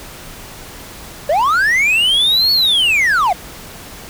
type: linear two-way sweep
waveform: triangle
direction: up then down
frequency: 547 to 4435 to 664 Hz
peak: -9 dBFS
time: 1.29-3.33 s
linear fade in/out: 5 ms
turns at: 2.52 s
effects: pink hiss -34 dBFS RMS until 4.09 s